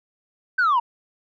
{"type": "linear sweep", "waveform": "sine", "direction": "down", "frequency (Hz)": [1560, 904], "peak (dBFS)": -14, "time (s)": [0.58, 0.8], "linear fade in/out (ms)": 10, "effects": ["tanh soft clip ceiling -14 dBFS"]}